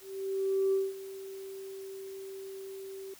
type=tone with ADSR envelope; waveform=sine; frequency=387.1 Hz; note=G4; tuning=22 cents flat; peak=-23 dBFS; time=0-3.14 s; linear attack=730 ms; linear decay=200 ms; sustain=-17 dB; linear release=3 ms; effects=tanh soft clip ceiling -20 dBFS + white hiss -55 dBFS RMS until 3.19 s